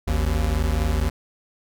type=tone pair together; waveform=square; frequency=53.38 / 77.4 Hz; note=G#1 / D#2; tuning=+48 / -9 cents; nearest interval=tritone; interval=643 cents; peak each=-23 dBFS; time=0.07-1.1 s; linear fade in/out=10 ms; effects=none